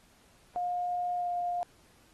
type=tone with pitch glide; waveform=sine; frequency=712 to 705.5 Hz; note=F5 to F5; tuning=+33 to +17 cents; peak=-29 dBFS; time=0.56-1.63 s; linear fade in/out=0 ms; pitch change=-16 cents; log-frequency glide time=1.17-1.28 s; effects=pink hiss -63 dBFS RMS until 2.13 s + AAC 32 kbps